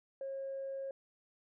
sine tone, 542 Hz, C#5, 39 cents flat, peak -37 dBFS, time 0.21-0.91 s, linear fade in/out 2 ms, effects tanh soft clip ceiling -34 dBFS

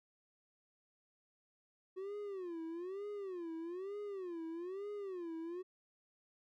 triangle tone with vibrato, 367.1 Hz, F#4, 14 cents flat, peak -39 dBFS, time 1.96-5.63 s, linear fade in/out 20 ms, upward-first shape sine, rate 1.1 Hz, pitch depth 210 cents each way, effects none

